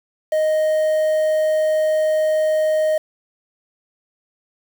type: tone with quantisation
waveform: triangle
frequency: 622.3 Hz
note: D#5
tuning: in tune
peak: -13 dBFS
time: 0.32-2.98 s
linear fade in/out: 5 ms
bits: 6
effects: none